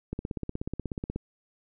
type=click train; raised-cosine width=3 ms; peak=-19 dBFS; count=18; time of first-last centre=0.13-1.16 s; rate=16.5 Hz; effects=none